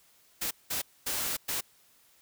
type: noise bursts at uneven times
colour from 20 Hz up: white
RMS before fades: -32 dBFS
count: 4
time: 0.41-0.51 / 0.7-0.82 / 1.06-1.37 / 1.48-1.61 s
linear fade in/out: 10 ms
effects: white hiss -63 dBFS RMS until 2.21 s